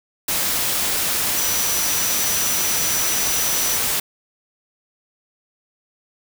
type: tone in noise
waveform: sine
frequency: 5900 Hz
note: F#8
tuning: 6 cents flat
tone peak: -24 dBFS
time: 1.37-3.77 s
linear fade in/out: 5 ms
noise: white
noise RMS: -21 dBFS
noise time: 0.28-4 s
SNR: -6 dB
effects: none